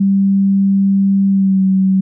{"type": "tone with pitch glide", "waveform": "sine", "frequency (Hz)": [196, 190.53], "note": ["G3", "G3"], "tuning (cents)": [0, -49], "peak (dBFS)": -9, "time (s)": [0, 2.01], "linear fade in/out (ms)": 10, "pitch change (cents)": -49, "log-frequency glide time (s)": [1.29, 1.62], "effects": []}